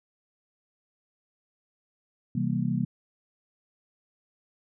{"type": "chord", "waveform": "sine", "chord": "C dominant seventh", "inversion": "none", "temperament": "just", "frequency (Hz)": [130.81, 163.52, 196.22, 235.5], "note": ["C3", "E3", "G3", "Bb3"], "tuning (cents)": [0, -14, 2, 18], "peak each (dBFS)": -30, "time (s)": [2.35, 2.85], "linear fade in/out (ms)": 5, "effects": []}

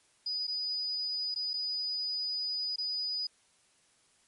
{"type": "tone with dropouts", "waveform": "sine", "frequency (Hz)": 4955, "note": "D#8", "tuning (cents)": -8, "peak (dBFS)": -31, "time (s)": [0.26, 3.27], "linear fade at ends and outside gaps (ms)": 5, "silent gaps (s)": [[0.47, 0.478], [1.344, 1.359], [1.534, 1.538], [2.76, 2.782]], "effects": ["white hiss -67 dBFS RMS until 4.27 s", "MP3 48 kbps"]}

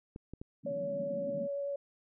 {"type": "clicks", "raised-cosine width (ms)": 3, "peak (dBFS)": -30, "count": 3, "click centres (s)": [0.161, 0.336, 0.415]}
{"type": "band-pass noise", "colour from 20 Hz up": "pink", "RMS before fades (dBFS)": -43, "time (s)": [0.63, 1.48], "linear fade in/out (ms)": 20, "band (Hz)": [160, 270], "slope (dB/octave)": 48}
{"type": "tone with vibrato", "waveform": "sine", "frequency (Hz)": 564, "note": "C#5", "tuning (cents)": 30, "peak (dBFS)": -33, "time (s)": [0.66, 1.76], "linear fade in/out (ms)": 5, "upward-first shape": "triangle", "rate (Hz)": 10, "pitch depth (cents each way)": 9}
{"effects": []}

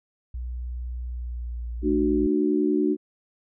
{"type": "tone with pitch glide", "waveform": "sine", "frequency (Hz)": [61, 58.58], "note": ["B1", "A#1"], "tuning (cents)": [-21, 9], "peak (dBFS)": -29, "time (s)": [0.34, 2.27], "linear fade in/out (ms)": 5, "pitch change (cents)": -70, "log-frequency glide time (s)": [1.06, 1.77]}
{"type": "chord", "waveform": "sine", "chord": "D major", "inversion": "second", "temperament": "equal with one note detuned", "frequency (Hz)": [220, 299.8, 370], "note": ["A3", "D4", "F#4"], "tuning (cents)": [0, 36, 0], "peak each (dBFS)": [-27, -22, -24], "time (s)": [1.82, 2.97], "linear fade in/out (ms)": 50}
{"effects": []}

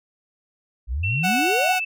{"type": "exponential sweep", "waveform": "sine", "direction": "up", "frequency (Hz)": [53.7, 873], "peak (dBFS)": -22, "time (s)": [0.87, 1.76], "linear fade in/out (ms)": 50}
{"type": "tone with vibrato", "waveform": "sine", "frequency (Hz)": 2679, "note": "E7", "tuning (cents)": 27, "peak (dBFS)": -23, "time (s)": [1.03, 1.85], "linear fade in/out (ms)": 10, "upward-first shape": "triangle", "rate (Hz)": 2.3, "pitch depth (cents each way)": 37}
{"type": "tone", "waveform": "sawtooth", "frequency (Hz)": 740, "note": "F#5", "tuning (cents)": 0, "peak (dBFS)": -17, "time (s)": [1.23, 1.8], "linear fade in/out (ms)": 20}
{"effects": []}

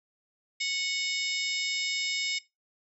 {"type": "harmonic tone with a mistuned harmonic", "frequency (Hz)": 736, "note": "F#5", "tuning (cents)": -9, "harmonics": [3, 4, 5, 6, 7, 8, 9, 10], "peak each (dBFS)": [-31, -39, -36, -43, -33, -46, -47, -39], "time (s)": [0.6, 2.39], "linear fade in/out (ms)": 10, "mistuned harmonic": 10, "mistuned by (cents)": 25, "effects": ["noise-tail reverb RT60 0.2 s tail -19 dB re dry"]}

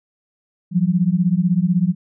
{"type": "beating tone pair", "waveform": "sine", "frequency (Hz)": [170.3, 186.3], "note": ["F3", "F#3"], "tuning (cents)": [-43, 12], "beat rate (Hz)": 16, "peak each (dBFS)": -17, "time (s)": [0.71, 1.95], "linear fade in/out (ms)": 50, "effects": []}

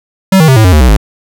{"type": "tone with pitch steps", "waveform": "square", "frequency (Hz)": [191.1, 158.85, 132.04, 109.76, 91.24, 75.84, 63.04, 52.4], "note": ["G3", "D#3", "C3", "A2", "F#2", "D#2", "B1", "G#1"], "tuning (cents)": [-44, 36, 16, -4, -24, -44, 36, 16], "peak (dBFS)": -3, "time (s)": [0.32, 0.968], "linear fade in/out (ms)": 5, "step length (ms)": 81, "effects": []}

